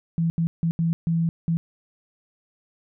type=tone bursts at uneven times; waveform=sine; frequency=165.9 Hz; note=E3; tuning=11 cents sharp; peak=-19 dBFS; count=6; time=0.18-0.3 / 0.38-0.47 / 0.63-0.71 / 0.79-0.93 / 1.07-1.29 / 1.48-1.57 s; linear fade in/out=0 ms; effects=none